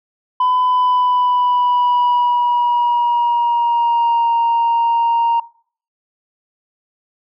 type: tone with pitch glide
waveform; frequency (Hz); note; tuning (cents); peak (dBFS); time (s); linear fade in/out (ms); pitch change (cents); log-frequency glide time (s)
sine; 1004 to 931.4; B5 to A#5; +28 to -2; -10; 0.4-5.4; 5; -130; 0.62-4.33
effects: noise-tail reverb RT60 0.5 s tail -21 dB re dry + tanh soft clip ceiling -10 dBFS